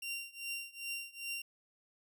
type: tone with tremolo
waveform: sawtooth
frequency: 2765 Hz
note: F7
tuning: 18 cents flat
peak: -33 dBFS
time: 0.02-1.42 s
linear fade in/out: 5 ms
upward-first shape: triangle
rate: 2.5 Hz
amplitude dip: 95%
effects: none